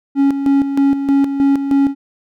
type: tone with tremolo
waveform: triangle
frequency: 277.2 Hz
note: C#4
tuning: in tune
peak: -7 dBFS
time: 0.15-1.95 s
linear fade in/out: 50 ms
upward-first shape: square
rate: 3.2 Hz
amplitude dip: 60%
effects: none